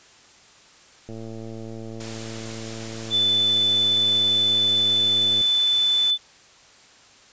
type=click train; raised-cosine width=2 ms; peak=-24 dBFS; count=485; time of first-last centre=1.09-5.411 s; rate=112 Hz
type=noise; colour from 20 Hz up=white; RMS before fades=-36 dBFS; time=2-6.11 s; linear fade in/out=5 ms
type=tone; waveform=sine; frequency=3505 Hz; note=A7; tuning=7 cents flat; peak=-17 dBFS; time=3.1-6.18 s; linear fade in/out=50 ms
effects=white hiss -51 dBFS RMS until 7.32 s + resampled to 16000 Hz